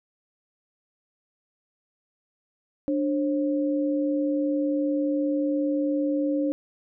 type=tone pair together; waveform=sine; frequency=294.2 / 537 Hz; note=D4 / C5; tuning=+3 / +45 cents; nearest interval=minor seventh; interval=1042 cents; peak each=-23 / -28 dBFS; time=2.88-6.52 s; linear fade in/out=0 ms; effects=none